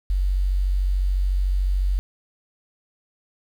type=tone with quantisation; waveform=sine; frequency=46.91 Hz; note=F#1; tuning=25 cents sharp; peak=-18 dBFS; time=0.1-1.99 s; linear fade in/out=0 ms; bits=8; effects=none